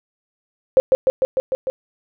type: tone with echo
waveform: sine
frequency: 524 Hz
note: C5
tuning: 2 cents sharp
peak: -7 dBFS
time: 0.77-0.8 s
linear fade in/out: 0 ms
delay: 150 ms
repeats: 6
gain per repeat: -2 dB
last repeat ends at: 1.7 s
effects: none